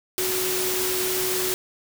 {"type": "tone in noise", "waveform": "sine", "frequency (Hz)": 370.4, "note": "F#4", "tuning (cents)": 2, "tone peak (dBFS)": -27, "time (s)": [0.18, 1.54], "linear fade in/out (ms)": 0, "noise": "white", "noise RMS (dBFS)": -26, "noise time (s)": [0.18, 1.54], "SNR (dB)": -4, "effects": []}